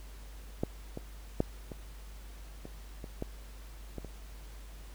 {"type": "clicks", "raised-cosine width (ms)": 2, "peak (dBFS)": [-16, -24, -13, -27, -29, -29, -21, -26, -30], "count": 9, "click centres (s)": [0.635, 0.974, 1.404, 1.718, 2.654, 3.042, 3.224, 3.983, 4.047], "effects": ["added 50 Hz sine -45 dBFS peak until 4.94 s", "pink hiss -56 dBFS RMS until 4.94 s"]}